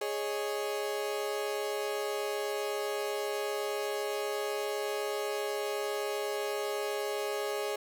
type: chord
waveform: 35% pulse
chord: Ab suspended fourth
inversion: none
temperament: equal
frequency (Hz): 415.3 / 554.4 / 622.3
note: Ab4 / Db5 / Eb5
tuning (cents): 0 / 0 / 0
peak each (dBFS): -32 / -36 / -38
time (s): 0.01-7.76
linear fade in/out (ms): 5
effects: none